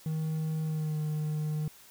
triangle tone with pitch glide, 157.6 to 152.85 Hz, D#3 to D#3, +23 to -30 cents, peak -27 dBFS, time 0.06-1.68 s, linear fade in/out 2 ms, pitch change -53 cents, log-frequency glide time 0.63-0.99 s, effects white hiss -55 dBFS RMS until 1.9 s

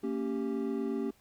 triangle chord, G diminished, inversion first, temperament equal with one note detuned, 228.9 / 277.2 / 392 Hz, Bb3 / Db4 / G4, -31 / 0 / 0 cents, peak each -33 dBFS, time 0.03-1.11 s, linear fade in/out 10 ms, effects pink hiss -65 dBFS RMS until 1.2 s

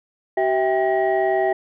sine tone cluster, 382 / 653 / 791 / 1900 Hz, G4 / E5 / G5 / A#6, -45 / -17 / +15 / +33 cents, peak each -20 / -20 / -22 / -28 dBFS, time 0.37-1.53 s, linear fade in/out 5 ms, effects tanh soft clip ceiling -9 dBFS

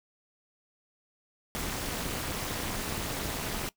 pink noise with amplitude modulation, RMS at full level -30 dBFS, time 1.55-3.69 s, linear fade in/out 0 ms, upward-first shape sine, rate 238 Hz, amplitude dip 95%, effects noise-tail reverb RT60 0.1 s tail -20 dB re dry

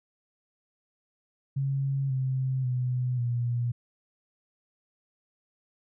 sine tone with pitch steps, 136.9 / 131.1 / 125.54 / 120.22 Hz, C#3 / C3 / B2 / B2, -21 / +4 / +29 / -46 cents, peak -25 dBFS, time 1.56-3.72 s, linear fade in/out 10 ms, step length 540 ms, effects none

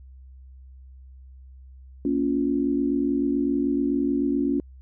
sine chord, Bb minor, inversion none, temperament equal with one note detuned, 233.1 / 280.1 / 349.2 Hz, Bb3 / Db4 / F4, 0 / +18 / 0 cents, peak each -28 / -22 / -28 dBFS, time 2.05-4.6 s, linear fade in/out 2 ms, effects added 65 Hz sine -43 dBFS peak until 4.81 s

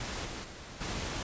pink noise with level steps, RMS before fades -37 / -40 / -46 / -36 dBFS, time 0-1.23 s, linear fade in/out 5 ms, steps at 0.24 / 0.43 / 0.8 s, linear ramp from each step 20 ms, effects resampled to 16000 Hz

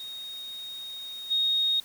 sine tone with level steps, 3729 Hz, A#7, in tune, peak -36 / -22 dBFS, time 0-1.8 s, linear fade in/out 2 ms, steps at 1.3 s, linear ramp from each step 20 ms, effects white hiss -51 dBFS RMS until 1.84 s

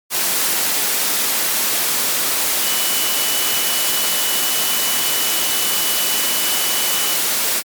sine tone in noise, 2967 Hz, F#7, 4 cents sharp, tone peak -25 dBFS, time 2.62-7.19 s, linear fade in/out 50 ms, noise white, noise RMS -18 dBFS, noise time 0.1-7.63 s, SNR -10 dB, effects high-pass 200 Hz 12 dB/octave + MP3 96 kbps

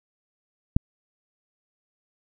click, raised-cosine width 5 ms, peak -5 dBFS, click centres 0.765 s, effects none

